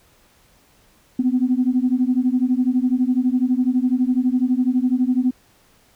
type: beating tone pair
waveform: sine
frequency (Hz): 246.9 / 258.9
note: B3 / C4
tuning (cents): 0 / -18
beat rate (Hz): 12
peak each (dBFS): -18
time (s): 1.19-5.31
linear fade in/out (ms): 5
effects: tanh soft clip ceiling -8 dBFS + pink hiss -56 dBFS RMS until 5.95 s